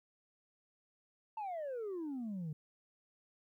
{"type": "exponential sweep", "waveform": "sine", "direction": "down", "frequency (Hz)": [900, 146.83], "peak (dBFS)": -36, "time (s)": [1.37, 2.53], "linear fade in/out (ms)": 5, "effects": ["tanh soft clip ceiling -37 dBFS", "13-bit"]}